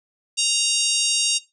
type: harmonic tone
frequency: 932.3 Hz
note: A#5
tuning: in tune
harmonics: 3 / 4 / 5 / 6 / 7 / 8 / 9 / 10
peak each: -24 / -25 / -26 / -27 / -27 / -28 / -29 / -29 dBFS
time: 0.37-1.39 s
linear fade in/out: 20 ms
effects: noise-tail reverb RT60 0.2 s tail -17 dB re dry